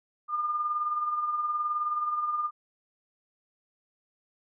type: tone with tremolo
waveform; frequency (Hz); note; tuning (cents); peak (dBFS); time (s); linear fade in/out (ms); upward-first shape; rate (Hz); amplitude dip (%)
sine; 1209; D6; +50; -24; 0.28-2.51; 50; triangle; 19; 55
effects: none